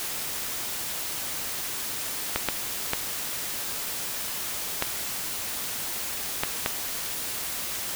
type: clicks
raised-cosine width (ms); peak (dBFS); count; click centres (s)
0.3; -7; 6; 2.36 / 2.487 / 2.934 / 4.824 / 6.435 / 6.661
effects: white hiss -32 dBFS RMS until 7.95 s